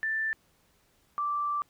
sine tone pair in turn, 1770 / 1170.6 Hz, A6 / D6, +10 / -6 cents, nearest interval perfect fifth, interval 716 cents, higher first, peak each -27 dBFS, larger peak neither, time 0.03-0.33 / 1.18-1.62 s, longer second, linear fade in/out 0 ms, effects pink hiss -67 dBFS RMS until 1.69 s

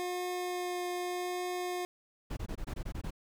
25% pulse tone with vibrato, 358.4 Hz, F4, 45 cents sharp, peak -30 dBFS, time 0-1.85 s, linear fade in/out 0 ms, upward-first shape triangle, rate 0.84 Hz, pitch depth 10 cents each way
brown noise bursts, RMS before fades -37 dBFS, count 9, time 2.3-3.107 s, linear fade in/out 10 ms, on 71 ms, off 21 ms
effects none

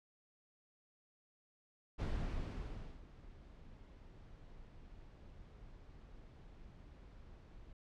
brown noise with ADSR envelope, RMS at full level -37 dBFS, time 1.98-7.73 s, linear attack 25 ms, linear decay 1000 ms, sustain -19 dB, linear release 4 ms, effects low-pass 5000 Hz 12 dB/octave

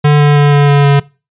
square tone with pitch steps, 147.4 / 146.21 / 145.04 / 143.87 / 142.71 / 141.56 Hz, D3 / D3 / D3 / D3 / D3 / C#3, +7 / -7 / -21 / -35 / -49 / +37 cents, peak -5 dBFS, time 0.04-1 s, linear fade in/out 10 ms, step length 160 ms, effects noise-tail reverb RT60 0.3 s tail -22 dB re dry + resampled to 8000 Hz

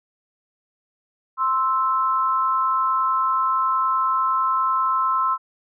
sine tone pair together, 1046.5 / 1315.8 Hz, C6 / E6, 0 / -4 cents, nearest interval major third, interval 396 cents, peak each -20 / -21 dBFS, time 1.37-5.38 s, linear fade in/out 50 ms, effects none

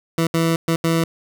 20% pulse tone bursts at uneven times, 164.81 Hz, E3, in tune, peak -11 dBFS, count 4, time 0.18-0.27 / 0.34-0.56 / 0.68-0.76 / 0.84-1.04 s, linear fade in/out 2 ms, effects none

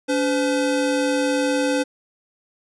square tone pair together, 285.3 / 509.6 Hz, C#4 / C5, +50 / -46 cents, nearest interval minor seventh, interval 1004 cents, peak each -22 dBFS, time 0.08-1.84 s, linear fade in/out 20 ms, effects resampled to 24000 Hz

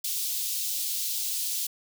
white high-pass noise, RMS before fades -30 dBFS, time 0.04-1.67 s, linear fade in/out 5 ms, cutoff 3300 Hz, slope 24 dB/octave, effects none

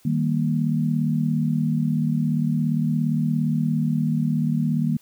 sine chord, Eb major, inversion none, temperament equal, 155.56 / 196 / 233.1 Hz, Eb3 / G3 / Bb3, 0 / 0 / 0 cents, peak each -22 / -27 / -23 dBFS, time 0.05-4.97 s, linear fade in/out 5 ms, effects white hiss -57 dBFS RMS until 5.01 s

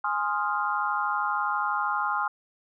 sine chord, F minor seventh, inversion first, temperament equal, 830.6 / 1046.5 / 1244.5 / 1396.9 Hz, Ab5 / C6 / Eb6 / F6, 0 / 0 / 0 / 0 cents, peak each -30 dBFS, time 0.04-2.28 s, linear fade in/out 5 ms, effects none

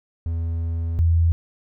triangle / sine tone pair in turn, 83 / 83.48 Hz, E2 / E2, +12 / +22 cents, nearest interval unison, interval 10 cents, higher second, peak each -20 / -14 dBFS, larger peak second, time 0.26-0.99 / 0.99-1.32 s, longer first, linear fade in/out 0 ms, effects none

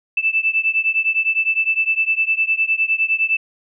sine beating tone pair, 2637 / 2646.8 Hz, E7 / E7, 0 / +6 cents, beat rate 9.8 Hz, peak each -18 / -19 dBFS, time 0.17-3.37 s, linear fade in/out 5 ms, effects none

